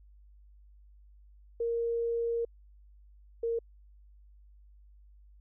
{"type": "tone pair in turn", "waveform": "sine", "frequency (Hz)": [466, 462.5], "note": ["A#4", "A#4"], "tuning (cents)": [-1, -14], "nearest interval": "unison", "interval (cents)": 13, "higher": "first", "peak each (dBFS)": -28, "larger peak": "neither", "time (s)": [[1.6, 2.45], [3.43, 3.59]], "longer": "first", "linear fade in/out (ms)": 5, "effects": ["added 50 Hz sine -54 dBFS peak until 5.4 s"]}